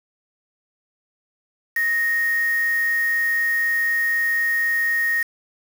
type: tone with quantisation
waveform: sine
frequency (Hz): 1862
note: A#6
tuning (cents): -2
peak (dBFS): -18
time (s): 1.76-5.23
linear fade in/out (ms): 5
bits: 5
effects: none